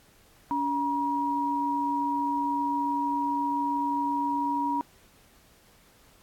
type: tone pair together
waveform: sine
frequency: 284 / 955.3 Hz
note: C#4 / A#5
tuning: +42 / +42 cents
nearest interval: octave + major sixth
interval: 2100 cents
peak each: -30 / -26 dBFS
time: 0.51-4.81 s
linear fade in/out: 0 ms
effects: pink hiss -59 dBFS RMS until 6.22 s + AAC 64 kbps